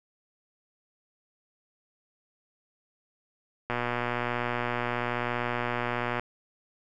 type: click train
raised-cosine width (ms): 0.5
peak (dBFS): -14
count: 303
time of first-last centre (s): 3.7-6.196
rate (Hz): 121
effects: none

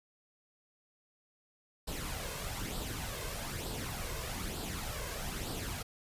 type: noise with flanger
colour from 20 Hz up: pink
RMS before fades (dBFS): -39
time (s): 1.87-5.83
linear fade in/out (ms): 10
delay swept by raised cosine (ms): 0.23 to 1.93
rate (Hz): 1.1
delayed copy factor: +0.55
effects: resampled to 32000 Hz

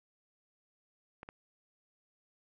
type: clicks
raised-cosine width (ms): 0.5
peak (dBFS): -30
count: 2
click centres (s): 1.231 / 1.289
effects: none

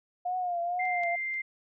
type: tone with vibrato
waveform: sine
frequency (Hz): 711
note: F5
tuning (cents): +31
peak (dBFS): -28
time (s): 0.25-1.16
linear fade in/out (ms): 10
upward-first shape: triangle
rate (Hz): 2.1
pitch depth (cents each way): 73
type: tone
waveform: sine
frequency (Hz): 2093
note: C7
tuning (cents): 0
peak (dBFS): -30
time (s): 0.79-1.42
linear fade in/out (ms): 10
type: clicks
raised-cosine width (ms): 0.2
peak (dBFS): -40 / -30 / -40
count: 3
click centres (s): 0.854 / 1.035 / 1.341
effects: none

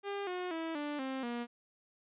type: tone with pitch steps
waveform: sawtooth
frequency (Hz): 401.4 / 361.8 / 326 / 293.8 / 264.8 / 238.7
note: G4 / F#4 / E4 / D4 / C4 / A#3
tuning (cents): +41 / -39 / -19 / +1 / +21 / +41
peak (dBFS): -32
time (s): 0.03-1.47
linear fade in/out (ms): 50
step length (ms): 240
effects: resampled to 8000 Hz

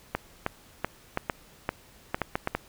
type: clicks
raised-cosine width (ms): 0.5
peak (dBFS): -11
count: 11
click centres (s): 0.15 / 0.464 / 0.846 / 1.174 / 1.298 / 1.691 / 2.145 / 2.217 / 2.355 / 2.474 / 2.55
effects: pink hiss -55 dBFS RMS until 2.68 s

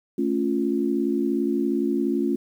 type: chord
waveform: sine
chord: A augmented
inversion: none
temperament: equal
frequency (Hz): 220 / 277.2 / 349.2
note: A3 / C#4 / E#4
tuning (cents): 0 / 0 / 0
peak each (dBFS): -26 / -24 / -25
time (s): 0.18-2.36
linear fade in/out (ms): 5
effects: 9-bit

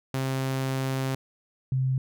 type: tone pair in turn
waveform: sawtooth / sine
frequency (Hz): 132.9 / 130.92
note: C3 / C3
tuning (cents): +27 / +1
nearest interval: unison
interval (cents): 26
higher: first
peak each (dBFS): -22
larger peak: neither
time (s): 0.14-1.15 / 1.72-1.98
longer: first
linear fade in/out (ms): 2
effects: none

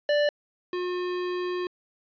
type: tone pair in turn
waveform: square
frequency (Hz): 587.3 / 359.4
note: D5 / F4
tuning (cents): 0 / +50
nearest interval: major sixth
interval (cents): 850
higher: first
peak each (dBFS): -21 / -28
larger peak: first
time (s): 0.09-0.29 / 0.73-1.67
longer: second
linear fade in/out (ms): 2
effects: resampled to 11025 Hz + 10-bit

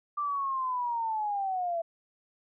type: linear sweep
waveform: sine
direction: down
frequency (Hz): 1184 to 660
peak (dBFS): -28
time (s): 0.17-1.82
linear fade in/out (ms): 10
effects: none

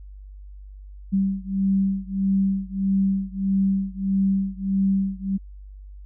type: beating tone pair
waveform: sine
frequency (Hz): 193.4 / 195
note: G3 / G3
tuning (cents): -23 / -9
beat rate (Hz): 1.6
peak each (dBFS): -22 / -23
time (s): 1.12-5.38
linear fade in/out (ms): 20
effects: added 49 Hz sine -38 dBFS peak until 6.05 s

